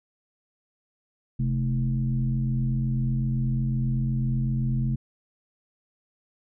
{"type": "tone with frequency modulation", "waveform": "sine", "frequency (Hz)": 130.81, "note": "C3", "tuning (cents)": 0, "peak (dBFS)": -22, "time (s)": [1.39, 4.96], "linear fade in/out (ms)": 10, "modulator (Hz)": 88, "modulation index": 0.86, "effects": []}